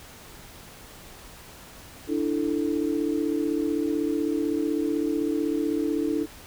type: chord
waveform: sine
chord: D suspended second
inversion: none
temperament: equal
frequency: 293.7 / 329.6 / 440 Hz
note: D4 / E4 / A4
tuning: 0 / 0 / 0 cents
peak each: -26 / -27 / -30 dBFS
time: 2.07-6.27 s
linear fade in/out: 50 ms
effects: pink hiss -46 dBFS RMS until 6.46 s